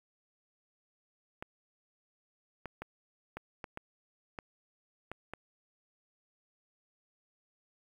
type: clicks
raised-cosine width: 0.5 ms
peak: -25 dBFS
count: 9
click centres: 1.425 / 2.657 / 2.82 / 3.37 / 3.642 / 3.774 / 4.388 / 5.116 / 5.336 s
effects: 9-bit